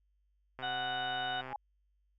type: click train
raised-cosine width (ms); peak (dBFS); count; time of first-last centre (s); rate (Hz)
0.5; -29; 123; 0.59-1.528; 130
type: harmonic tone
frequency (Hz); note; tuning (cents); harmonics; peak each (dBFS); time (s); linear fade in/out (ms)
740; F#5; 0; 1 / 2 / 4 / 5; -36 / -39 / -42 / -43; 0.62-1.42; 20
type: tone with exponential growth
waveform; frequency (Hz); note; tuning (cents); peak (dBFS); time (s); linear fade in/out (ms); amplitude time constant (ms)
sine; 830.6; G#5; 0; -32; 1.41-1.56; 2; 32
effects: added 50 Hz sine -70 dBFS peak until 2.18 s